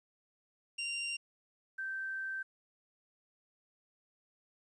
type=tone pair in turn; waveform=sawtooth / sine; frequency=2774 / 1556.9 Hz; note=F7 / G6; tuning=-12 / -12 cents; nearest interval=minor seventh; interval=1000 cents; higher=first; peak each=-32 / -36 dBFS; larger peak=first; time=0.78-1.17 / 1.78-2.43 s; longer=second; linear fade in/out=10 ms; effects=resampled to 22050 Hz + 12-bit